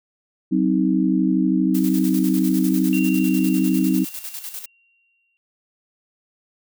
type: chord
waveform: sine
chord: C diminished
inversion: second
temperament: just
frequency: 188.37 / 261.6 / 314 Hz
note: Gb3 / C4 / Eb4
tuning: +31 / 0 / +16 cents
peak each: -20 dBFS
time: 0.51-4.05 s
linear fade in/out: 20 ms
type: noise with tremolo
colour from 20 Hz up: blue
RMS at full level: -31 dBFS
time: 1.74-4.66 s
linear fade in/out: 10 ms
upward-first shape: square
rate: 10 Hz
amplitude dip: 60%
type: tone with exponential decay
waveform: sine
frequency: 2756 Hz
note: F7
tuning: 24 cents flat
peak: -27 dBFS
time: 2.93-5.37 s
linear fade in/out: 0 ms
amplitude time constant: 530 ms
effects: none